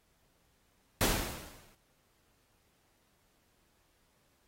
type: noise with exponential decay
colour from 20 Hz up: pink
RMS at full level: -26 dBFS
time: 1.01-1.75 s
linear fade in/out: 0 ms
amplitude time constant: 160 ms
effects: pink hiss -72 dBFS RMS until 4.47 s + AAC 48 kbps